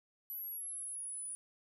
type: linear sweep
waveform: sine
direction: down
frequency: 11840 to 9720 Hz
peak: -40 dBFS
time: 0.3-1.35 s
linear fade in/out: 0 ms
effects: none